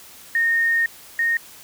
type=tone pair in turn; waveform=sine; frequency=1842 / 1850.5 Hz; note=A#6 / A#6; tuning=-21 / -13 cents; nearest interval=unison; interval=8 cents; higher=second; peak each=-16 / -17 dBFS; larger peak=first; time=0.35-0.86 / 1.19-1.37 s; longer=first; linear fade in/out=2 ms; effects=white hiss -44 dBFS RMS until 1.63 s